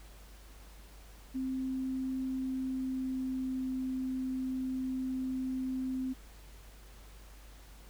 sine tone with pitch glide, 261.6 to 259.5 Hz, C4 to C4, 0 to -14 cents, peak -32 dBFS, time 1.34-6.14 s, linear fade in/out 20 ms, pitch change -14 cents, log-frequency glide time 2.31-3.74 s, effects added 50 Hz sine -51 dBFS peak until 7.89 s + pink hiss -58 dBFS RMS until 7.89 s

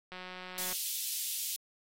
click train, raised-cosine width 0.3 ms, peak -28 dBFS, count 112, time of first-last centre 0.12-0.727 s, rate 183 Hz
white high-pass noise, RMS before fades -36 dBFS, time 0.58-1.56 s, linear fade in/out 0 ms, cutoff 3000 Hz, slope 24 dB/octave
effects AAC 48 kbps

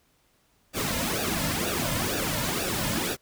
pink noise with flanger, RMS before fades -28 dBFS, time 0.73-3.17 s, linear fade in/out 50 ms, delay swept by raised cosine 0.94 to 2.64 ms, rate 2.1 Hz, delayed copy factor -0.75, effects pink hiss -66 dBFS RMS until 3.21 s

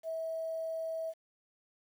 sine tone, 649 Hz, E5, 27 cents flat, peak -34 dBFS, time 0.03-1.14 s, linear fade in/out 50 ms, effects 10-bit

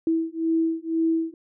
sine beating tone pair, 325.3 / 327.3 Hz, E4 / E4, -23 / -12 cents, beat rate 2 Hz, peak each -24 dBFS, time 0.07-1.34 s, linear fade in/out 2 ms, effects none

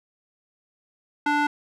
square tone with band-pass filter, 293.7 Hz, D4, in tune, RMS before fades -22 dBFS, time 1.26-1.47 s, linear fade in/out 5 ms, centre 1200 Hz, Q 1.4, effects none

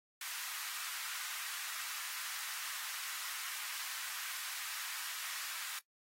pink high-pass noise, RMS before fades -43 dBFS, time 0.21-5.79 s, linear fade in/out 2 ms, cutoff 1200 Hz, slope 24 dB/octave, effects noise-tail reverb RT60 0.1 s tail -17 dB re dry + AAC 48 kbps

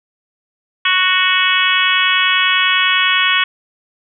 harmonic tone, 370 Hz, F#4, in tune, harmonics 3 / 4 / 5 / 6 / 7 / 8 / 9, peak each -19 / -19 / -19 / -19 / -19 / -19 / -19 dBFS, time 0.85-3.44 s, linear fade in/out 5 ms, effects none

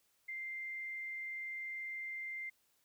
sine tone, 2093 Hz, C7, in tune, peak -40 dBFS, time 0.28-2.5 s, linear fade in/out 10 ms, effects white hiss -75 dBFS RMS until 2.84 s

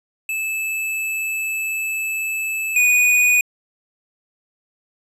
square tone pair in turn, 2618 / 2471 Hz, E7 / D#7, -13 / -13 cents, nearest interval minor second, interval 100 cents, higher first, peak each -22 / -13 dBFS, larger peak second, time 0.29-2.76 / 2.76-3.41 s, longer first, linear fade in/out 2 ms, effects resampled to 32000 Hz

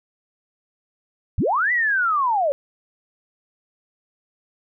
sine linear two-way sweep, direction up then down, 43.93 to 2000 to 536 Hz, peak -17 dBFS, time 1.38-2.52 s, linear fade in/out 0 ms, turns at 1.72 s, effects none

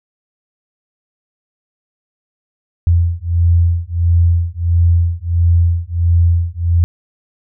sine beating tone pair, 84.7 / 86.2 Hz, E2 / F2, +48 / -22 cents, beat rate 1.5 Hz, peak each -13 dBFS, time 2.87-6.84 s, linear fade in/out 0 ms, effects none

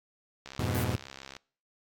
click train, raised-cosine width 0.2 ms, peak -25 dBFS, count 62, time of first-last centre 0.46-1.366 s, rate 67.3 Hz
sawtooth chord, F diminished, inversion none, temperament equal, 87.31 / 103.83 / 123.47 Hz, F2 / Ab2 / Cb3, 0 / 0 / 0 cents, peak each -29 / -29 / -28 dBFS, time 0.59-0.96 s, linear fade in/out 5 ms
violet noise, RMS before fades -38 dBFS, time 0.74-0.84 s, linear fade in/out 10 ms
effects noise-tail reverb RT60 0.5 s tail -26 dB re dry + AAC 64 kbps

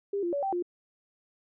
sine tone with pitch steps, 400.5 / 345.9 / 568 / 778 / 352.5 Hz, G4 / F4 / C#5 / G5 / F4, +37 / -17 / +42 / -13 / +16 cents, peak -27 dBFS, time 0.13-0.625 s, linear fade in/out 5 ms, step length 99 ms, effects none

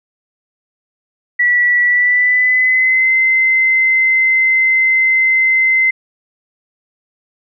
sine tone with pitch glide, 1949 to 2065 Hz, B6 to C7, -23 to -23 cents, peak -9 dBFS, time 1.39-5.91 s, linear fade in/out 10 ms, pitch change +100 cents, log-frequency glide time 1.83-3.13 s, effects none

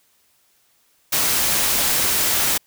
white noise, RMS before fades -19 dBFS, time 1.12-2.58 s, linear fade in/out 10 ms, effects white hiss -61 dBFS RMS until 2.66 s

